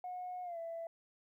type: tone with pitch glide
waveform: sine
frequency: 726 to 665.7 Hz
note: F#5 to E5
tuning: -33 to +17 cents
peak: -39 dBFS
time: 0.04-0.87 s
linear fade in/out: 2 ms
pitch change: -150 cents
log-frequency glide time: 0.43-0.58 s
effects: tanh soft clip ceiling -36 dBFS + 13-bit